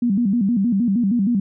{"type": "tone with vibrato", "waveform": "sine", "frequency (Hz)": 216.6, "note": "A3", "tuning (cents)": -27, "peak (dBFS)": -15, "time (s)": [0.02, 1.4], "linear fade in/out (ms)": 5, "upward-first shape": "square", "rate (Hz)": 6.4, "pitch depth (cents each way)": 180, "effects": []}